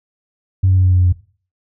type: tone with pitch steps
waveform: sine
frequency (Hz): 94.4 / 93.53 / 92.67 / 91.82 / 90.97 / 90.14 / 89.31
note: F#2 / F#2 / F#2 / F#2 / F#2 / F#2 / F2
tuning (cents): +35 / +19 / +3 / -13 / -29 / -45 / +39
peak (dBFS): -8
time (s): 0.63-1.127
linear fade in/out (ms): 10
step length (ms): 71
effects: noise-tail reverb RT60 0.4 s tail -18 dB re dry + tanh soft clip ceiling -5 dBFS